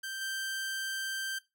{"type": "tone with level steps", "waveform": "sawtooth", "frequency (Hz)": 1567, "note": "G6", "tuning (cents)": -1, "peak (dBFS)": [-33, -30], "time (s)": [0.03, 1.39], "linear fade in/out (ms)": 10, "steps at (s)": 0.21, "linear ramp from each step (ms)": 5, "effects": ["noise-tail reverb RT60 0.2 s tail -17 dB re dry"]}